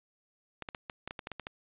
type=clicks; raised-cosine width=0.3 ms; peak=-22 dBFS; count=11; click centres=0.623 / 0.688 / 0.748 / 0.898 / 1.076 / 1.109 / 1.192 / 1.271 / 1.317 / 1.397 / 1.469 s; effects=resampled to 8000 Hz + 10-bit